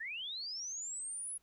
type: linear sweep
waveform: sine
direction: up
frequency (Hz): 1698 to 10550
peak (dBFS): -39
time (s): 0-1.38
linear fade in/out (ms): 10
effects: pink hiss -75 dBFS RMS until 1.42 s